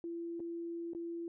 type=tone with dropouts; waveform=sine; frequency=338.2 Hz; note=E4; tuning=44 cents sharp; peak=-38 dBFS; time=0.04-1.28 s; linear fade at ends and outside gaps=1 ms; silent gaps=0.396-0.402 / 0.934-0.949 s; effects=none